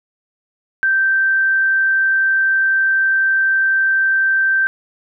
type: tone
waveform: sine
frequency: 1562 Hz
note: G6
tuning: 7 cents flat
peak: -12 dBFS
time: 0.83-4.67 s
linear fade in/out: 0 ms
effects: none